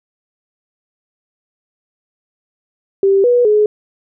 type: tone with pitch steps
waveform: sine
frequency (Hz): 391.6 / 487 / 421.9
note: G4 / B4 / G#4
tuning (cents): -2 / -24 / +27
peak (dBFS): -8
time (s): 3.03-3.66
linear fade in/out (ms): 2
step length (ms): 210
effects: none